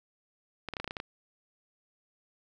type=clicks; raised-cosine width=0.3 ms; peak=-20 dBFS; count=9; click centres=0.687 / 0.737 / 0.768 / 0.8 / 0.844 / 0.877 / 0.909 / 0.968 / 1.001 s; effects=none